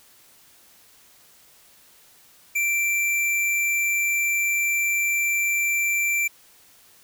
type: tone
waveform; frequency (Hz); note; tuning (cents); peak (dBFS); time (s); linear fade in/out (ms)
square; 2349; D7; 0; -21; 2.55-6.28; 10
effects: white hiss -54 dBFS RMS until 7.03 s